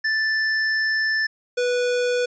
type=tone pair in turn; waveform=square; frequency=1760 / 491.3 Hz; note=A6 / B4; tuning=0 / -9 cents; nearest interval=octave + minor seventh; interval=2209 cents; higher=first; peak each=-20 dBFS; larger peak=neither; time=0.04-1.27 / 1.57-2.26 s; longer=first; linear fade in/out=10 ms; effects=resampled to 16000 Hz